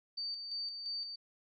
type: tone with tremolo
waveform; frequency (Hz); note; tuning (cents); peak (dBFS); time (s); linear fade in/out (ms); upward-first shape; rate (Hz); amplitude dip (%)
sine; 4600; D8; -37; -36; 0.17-1.16; 10; square; 2.9; 45
effects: none